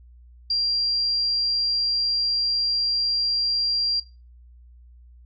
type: tone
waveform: sine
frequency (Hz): 4754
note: D8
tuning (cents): +20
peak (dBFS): -20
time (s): 0.5-4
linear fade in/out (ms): 5
effects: noise-tail reverb RT60 0.3 s tail -21 dB re dry + added 60 Hz sine -46 dBFS peak until 5.25 s